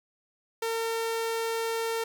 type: tone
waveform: sawtooth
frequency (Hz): 454.8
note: A#4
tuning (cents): -43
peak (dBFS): -24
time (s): 0.62-2.04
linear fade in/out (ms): 5
effects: none